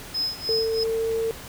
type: tone with tremolo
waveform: triangle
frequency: 5100 Hz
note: D#8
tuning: 42 cents sharp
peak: -21 dBFS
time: 0.14-0.84 s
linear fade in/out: 10 ms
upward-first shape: sine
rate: 3.1 Hz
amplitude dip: 90%
type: tone with pitch glide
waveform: sine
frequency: 448.6 to 451.5 Hz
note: A4 to A4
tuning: +34 to +45 cents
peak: -22 dBFS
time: 0.49-1.31 s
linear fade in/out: 0 ms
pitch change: +11 cents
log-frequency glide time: 0.66-1.07 s
effects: pink hiss -40 dBFS RMS until 1.48 s